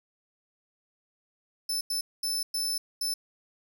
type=tone bursts at uneven times; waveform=sawtooth; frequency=5274 Hz; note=E8; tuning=in tune; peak=-25 dBFS; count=5; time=1.69-1.81 / 1.9-2.01 / 2.23-2.43 / 2.54-2.78 / 3.01-3.14 s; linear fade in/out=5 ms; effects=none